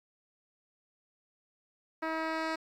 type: tone with low-pass filter sweep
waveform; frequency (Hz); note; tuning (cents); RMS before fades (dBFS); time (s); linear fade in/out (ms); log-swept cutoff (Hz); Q
10% pulse; 320.5; E4; -49; -34; 2.02-2.56; 10; 2300 to 5100; 0.76
effects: 10-bit